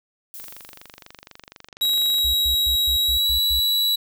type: noise with exponential decay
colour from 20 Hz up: violet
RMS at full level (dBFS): -36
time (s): 0.34-1.68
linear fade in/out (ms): 0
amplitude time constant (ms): 290
type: click train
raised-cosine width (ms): 0.2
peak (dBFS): -22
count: 44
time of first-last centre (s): 0.4-2.184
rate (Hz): 24.1
type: tone with pitch glide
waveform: 45% pulse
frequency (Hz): 3849 to 3923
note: B7 to B7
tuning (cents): -45 to -12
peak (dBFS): -17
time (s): 1.81-3.96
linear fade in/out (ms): 10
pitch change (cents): +33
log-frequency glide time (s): 2.99-3.33
type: tone bursts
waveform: sine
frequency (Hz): 63.9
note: C2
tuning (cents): -40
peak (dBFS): -26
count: 7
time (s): 2.24-3.6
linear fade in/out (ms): 10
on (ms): 100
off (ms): 110
effects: none